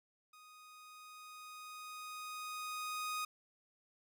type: tone with level ramp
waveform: sawtooth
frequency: 1244.5 Hz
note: D#6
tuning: in tune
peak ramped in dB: -54 to -33 dBFS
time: 0.33-3.25 s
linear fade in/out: 5 ms
effects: none